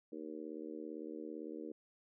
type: harmonic tone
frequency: 77.78 Hz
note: D#2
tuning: in tune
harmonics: 3 / 4 / 5 / 6 / 7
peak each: -51 / -46 / -50 / -49 / -57 dBFS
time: 0.12-1.72 s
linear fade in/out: 5 ms
effects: none